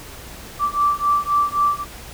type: beating tone pair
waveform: sine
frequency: 1165 / 1168.8 Hz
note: D6 / D6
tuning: -14 / -9 cents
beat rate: 3.8 Hz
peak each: -19 / -19 dBFS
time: 0.59-1.85 s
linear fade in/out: 50 ms
effects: added 60 Hz sine -44 dBFS peak until 2.13 s + pink hiss -38 dBFS RMS until 2.13 s